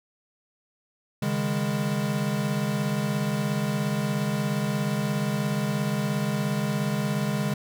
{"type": "chord", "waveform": "square", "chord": "C# suspended second", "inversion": "none", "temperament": "equal with one note detuned", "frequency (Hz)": [138.59, 155.56, 204.3], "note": ["C#3", "D#3", "G#3"], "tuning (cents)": [0, 0, -28], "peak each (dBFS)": [-30, -31, -28], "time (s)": [1.22, 7.54], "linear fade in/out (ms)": 5, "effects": []}